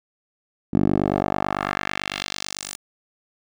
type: tone with band-pass filter sweep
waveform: 10% pulse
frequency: 49 Hz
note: G1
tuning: in tune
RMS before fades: -24 dBFS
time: 0.73-2.76 s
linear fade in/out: 10 ms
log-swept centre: 250 to 9100 Hz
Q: 1.4
effects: none